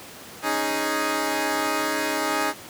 10% pulse chord, C# suspended second, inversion none, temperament equal, 277.2 / 311.1 / 415.3 Hz, C#4 / D#4 / G#4, 0 / 0 / 0 cents, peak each -21 / -17 / -20 dBFS, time 0.42-2.54 s, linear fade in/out 50 ms, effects pink hiss -41 dBFS RMS until 2.69 s + high-pass 150 Hz 12 dB/octave

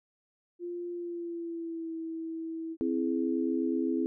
sine tone with pitch glide, 349.2 to 325.8 Hz, F4 to E4, 0 to -20 cents, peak -34 dBFS, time 0.59-2.77 s, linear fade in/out 50 ms, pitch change -120 cents, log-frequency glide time 0.92-1.94 s
sine chord, C augmented, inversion none, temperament equal with one note detuned, 261.6 / 329.6 / 420.9 Hz, C4 / E4 / G#4, 0 / 0 / +23 cents, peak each -30 / -30 / -35 dBFS, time 2.81-4.06 s, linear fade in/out 0 ms
effects none

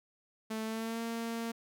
sawtooth tone with pitch glide, 220 to 229.9 Hz, A3 to A#3, 0 to -24 cents, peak -31 dBFS, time 0.5-1.52 s, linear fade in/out 10 ms, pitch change +76 cents, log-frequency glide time 0.64-1.01 s, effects none

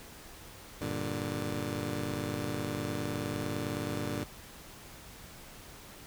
15% pulse chord, G minor, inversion none, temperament just, 98 / 117.6 / 147 Hz, G2 / Bb2 / D3, 0 / +16 / +2 cents, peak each -32 dBFS, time 0.81-4.24 s, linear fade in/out 5 ms, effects pink hiss -50 dBFS RMS until 6.06 s

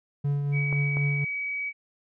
triangle tone with tremolo, 142.8 Hz, D3, 48 cents flat, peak -20 dBFS, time 0.24-1.25 s, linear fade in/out 10 ms, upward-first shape triangle, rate 4 Hz, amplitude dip 40%
sine tone, 2272 Hz, C#7, 42 cents sharp, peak -28 dBFS, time 0.52-1.73 s, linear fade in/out 50 ms
clicks, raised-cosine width 1 ms, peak -22 dBFS, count 2, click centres 0.727 / 0.97 s
effects none

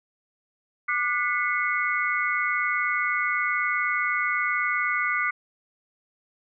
sine tone cluster, 1195 / 1456 / 2008 / 2188 Hz, D6 / F#6 / B6 / C#7, +30 / -28 / +28 / -23 cents, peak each -28 dBFS, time 0.88-5.31 s, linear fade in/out 10 ms, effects none

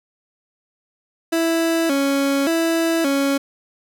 30% pulse tone with vibrato, 302.5 Hz, D#4, 49 cents flat, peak -14 dBFS, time 1.32-3.38 s, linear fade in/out 10 ms, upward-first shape square, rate 0.87 Hz, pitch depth 150 cents each way, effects none

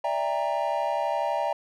triangle chord, E half-diminished seventh, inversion third, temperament equal with one note detuned, 587.3 / 659.3 / 800.9 / 932.3 Hz, D5 / E5 / G5 / Bb5, 0 / 0 / +37 / 0 cents, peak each -28 dBFS, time 0.04-1.53 s, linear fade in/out 5 ms, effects none

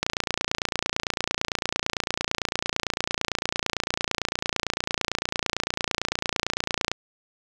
click train, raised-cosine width 0.2 ms, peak -6 dBFS, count 200, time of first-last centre 0.03-6.916 s, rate 28.9 Hz, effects none

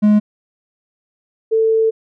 triangle / sine tone pair in turn, 210 / 445 Hz, G#3 / A4, +19 / +20 cents, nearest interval octave + minor second, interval 1301 cents, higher second, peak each -6 / -11 dBFS, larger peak first, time 0.02-0.2 / 1.51-1.91 s, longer second, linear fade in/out 20 ms, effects none

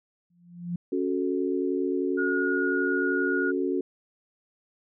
sine tone with exponential growth, 174.2 Hz, F3, 4 cents flat, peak -25 dBFS, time 0.3-0.76 s, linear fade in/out 5 ms, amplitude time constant 100 ms
sine chord, F# minor, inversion second, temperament equal, 277.2 / 370 / 440 Hz, C#4 / F#4 / A4, 0 / 0 / 0 cents, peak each -28 / -27 / -32 dBFS, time 0.92-3.81 s, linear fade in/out 5 ms
sine tone, 1441 Hz, F#6, 46 cents flat, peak -27 dBFS, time 2.17-3.52 s, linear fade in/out 20 ms
effects none

